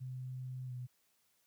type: tone with pitch glide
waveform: sine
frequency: 128.3 to 124.79 Hz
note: C3 to B2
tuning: -34 to +18 cents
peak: -40 dBFS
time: 0-0.87 s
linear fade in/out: 20 ms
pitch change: -48 cents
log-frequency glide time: 0.66-0.72 s
effects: white hiss -75 dBFS RMS until 1.46 s + high-pass 60 Hz 12 dB/octave